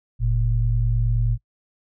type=tone pair together; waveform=sine; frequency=45.68 / 115.1 Hz; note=F#1 / A#2; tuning=-21 / -22 cents; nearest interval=octave + major third; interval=1599 cents; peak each=-20 / -20 dBFS; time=0.19-1.38 s; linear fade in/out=50 ms; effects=noise-tail reverb RT60 0.1 s tail -25 dB re dry